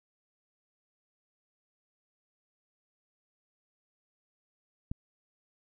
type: click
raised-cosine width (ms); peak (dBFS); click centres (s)
5; -22; 4.915
effects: none